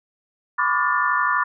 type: tone cluster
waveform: sine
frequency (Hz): 1001 / 1138 / 1190 / 1428 / 1771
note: B5 / C#6 / D6 / F6 / A6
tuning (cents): +23 / +45 / +22 / +38 / +11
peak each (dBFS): -24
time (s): 0.58-1.44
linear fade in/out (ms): 10
effects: none